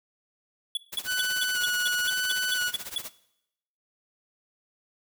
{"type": "tone bursts", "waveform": "square", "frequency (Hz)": 3400, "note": "G#7", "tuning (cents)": 40, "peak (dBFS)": -26, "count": 11, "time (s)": [0.75, 2.981], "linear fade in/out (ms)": 2, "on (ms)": 21, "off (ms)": 200}
{"type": "noise with tremolo", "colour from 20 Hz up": "white", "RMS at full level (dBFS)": -36, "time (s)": [0.92, 3.1], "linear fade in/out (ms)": 10, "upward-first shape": "sine", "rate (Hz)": 16, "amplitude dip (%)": 85}
{"type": "tone with vibrato", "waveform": "sawtooth", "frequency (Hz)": 1480, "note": "F#6", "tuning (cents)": 0, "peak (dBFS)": -22, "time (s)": [1.05, 2.72], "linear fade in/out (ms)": 50, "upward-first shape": "square", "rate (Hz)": 0.98, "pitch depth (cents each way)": 18}
{"effects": ["noise-tail reverb RT60 0.8 s tail -18 dB re dry"]}